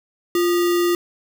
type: tone with sample-and-hold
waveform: sine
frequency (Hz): 348.7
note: F4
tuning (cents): -3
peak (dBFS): -15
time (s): 0.35-0.95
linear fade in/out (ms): 2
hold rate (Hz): 1575
effects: none